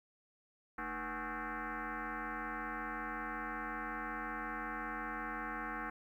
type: tone with frequency modulation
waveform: sine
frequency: 221.3 Hz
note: A3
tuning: 10 cents sharp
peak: -38 dBFS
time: 0.78-5.9 s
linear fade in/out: 5 ms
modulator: 264 Hz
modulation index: 6.4
effects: 12-bit